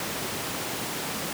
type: high-pass noise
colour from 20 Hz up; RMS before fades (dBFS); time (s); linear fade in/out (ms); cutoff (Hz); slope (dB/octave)
pink; -32; 0-1.33; 2; 150; 12
effects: none